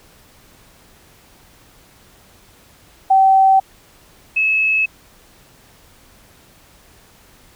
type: tone pair in turn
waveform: sine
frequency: 770 / 2590 Hz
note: G5 / E7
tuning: -31 / -31 cents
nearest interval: octave + major sixth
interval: 2100 cents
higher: second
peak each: -8 / -13 dBFS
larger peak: first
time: 3.1-3.6 / 4.36-4.86 s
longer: neither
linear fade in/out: 10 ms
effects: pink hiss -49 dBFS RMS until 7.55 s